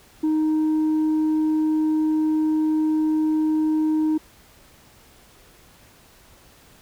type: tone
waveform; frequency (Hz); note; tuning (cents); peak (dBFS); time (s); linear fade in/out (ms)
sine; 311.1; D#4; 0; -15; 0.23-4.18; 10
effects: tanh soft clip ceiling -17 dBFS + pink hiss -52 dBFS RMS until 6.81 s